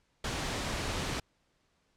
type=noise; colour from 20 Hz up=pink; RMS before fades=-34 dBFS; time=0.24-1.2 s; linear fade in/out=5 ms; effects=pink hiss -73 dBFS RMS until 1.96 s + low-pass 7000 Hz 12 dB/octave